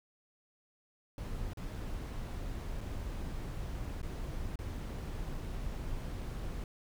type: noise with dropouts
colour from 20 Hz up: brown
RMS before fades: -39 dBFS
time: 1.18-6.64 s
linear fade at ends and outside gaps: 1 ms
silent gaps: 1.534-1.572 / 2.807-2.811 / 4.016-4.029 / 4.557-4.589 s
effects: none